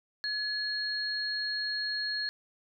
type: tone pair together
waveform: sine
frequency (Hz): 1700 / 4284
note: G#6 / C8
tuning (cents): +40 / +40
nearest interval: octave + major third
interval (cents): 1600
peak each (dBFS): -34 / -32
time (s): 0.24-2.29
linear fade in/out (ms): 0
effects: none